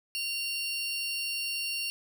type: tone pair together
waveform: 35% pulse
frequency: 2773 / 4438 Hz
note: F7 / C#8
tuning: -13 / +1 cents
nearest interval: minor sixth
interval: 814 cents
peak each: -31 / -34 dBFS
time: 0.15-1.9 s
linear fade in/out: 0 ms
effects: none